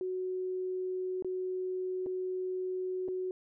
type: tone with dropouts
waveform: sine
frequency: 370 Hz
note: F#4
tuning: in tune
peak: -32 dBFS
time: 0.01-3.31 s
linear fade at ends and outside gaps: 1 ms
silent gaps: 1.224-1.246 / 2.062-2.067 / 3.08-3.085 s
effects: none